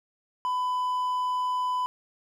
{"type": "tone", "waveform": "triangle", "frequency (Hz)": 1001, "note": "B5", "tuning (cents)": 23, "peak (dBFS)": -23, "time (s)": [0.45, 1.86], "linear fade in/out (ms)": 0, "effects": []}